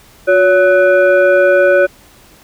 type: tone with frequency modulation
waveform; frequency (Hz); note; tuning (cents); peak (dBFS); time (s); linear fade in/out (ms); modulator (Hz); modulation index
sine; 564; C#5; +30; -6; 0.27-1.87; 20; 926; 0.87
effects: pink hiss -44 dBFS RMS until 2.43 s